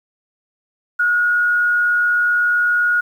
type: tone with frequency modulation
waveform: sine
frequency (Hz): 1442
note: F#6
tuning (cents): -45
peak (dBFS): -13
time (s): 0.99-3.01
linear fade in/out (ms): 10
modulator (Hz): 92.4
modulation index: 0.29
effects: 8-bit